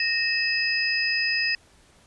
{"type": "tone cluster", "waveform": "sine", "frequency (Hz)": [1852, 2602, 5020], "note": ["A#6", "E7", "D#8"], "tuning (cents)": [-12, -23, 15], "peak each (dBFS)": -26, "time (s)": [0, 1.55], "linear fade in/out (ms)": 2, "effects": ["pink hiss -57 dBFS RMS until 2.06 s", "resampled to 24000 Hz"]}